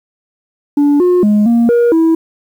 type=tone with pitch steps; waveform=sine; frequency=288.8 / 358.7 / 209 / 234.3 / 475 / 326 Hz; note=D4 / F4 / G#3 / A#3 / A#4 / E4; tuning=-29 / +46 / +11 / +9 / +33 / -19 cents; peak=-4 dBFS; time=0.77-2.15 s; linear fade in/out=5 ms; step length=230 ms; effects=tanh soft clip ceiling -6 dBFS + 7-bit